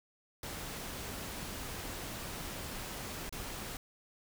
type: noise with dropouts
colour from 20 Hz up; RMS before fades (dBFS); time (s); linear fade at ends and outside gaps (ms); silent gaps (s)
pink; -42; 0.43-3.77; 2; 3.294-3.325
effects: none